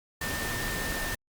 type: tone in noise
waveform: sine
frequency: 1805 Hz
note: A6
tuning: 44 cents sharp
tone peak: -35 dBFS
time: 0.21-1.15 s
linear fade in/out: 5 ms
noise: pink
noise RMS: -33 dBFS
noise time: 0.21-1.15 s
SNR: -5 dB
effects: Opus 48 kbps